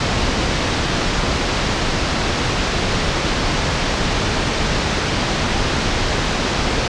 pink low-pass noise, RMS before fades -19 dBFS, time 0-6.88 s, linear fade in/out 5 ms, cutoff 5800 Hz, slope 24 dB/octave, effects resampled to 22050 Hz

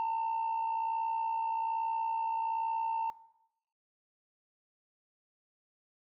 sine tone with amplitude modulation, 904 Hz, A5, 47 cents sharp, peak -25 dBFS, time 0-3.1 s, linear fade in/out 0 ms, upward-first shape sine, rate 61.2 Hz, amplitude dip 55%, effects noise-tail reverb RT60 0.8 s tail -19 dB re dry + tanh soft clip ceiling -27 dBFS

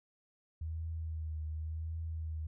sine tone with vibrato, 79.5 Hz, D#2, 38 cents sharp, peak -36 dBFS, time 0.61-2.47 s, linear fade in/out 5 ms, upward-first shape triangle, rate 0.9 Hz, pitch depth 46 cents each way, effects none

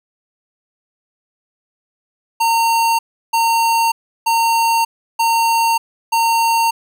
square tone bursts, 916 Hz, A#5, 31 cents flat, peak -13 dBFS, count 5, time 2.4-6.71 s, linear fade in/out 10 ms, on 590 ms, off 340 ms, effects none

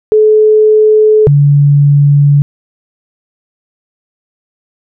sine tone pair in turn, 430 / 143.5 Hz, A4 / D3, -40 / -40 cents, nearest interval octave + perfect fifth, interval 1900 cents, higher first, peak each -3 dBFS, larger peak neither, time 0.12-1.27 / 1.27-2.42 s, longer neither, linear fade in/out 0 ms, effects none

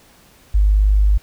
sine tone, 50.9 Hz, G#1, 34 cents flat, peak -10 dBFS, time 0.54-1.18 s, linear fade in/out 10 ms, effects pink hiss -50 dBFS RMS until 1.22 s

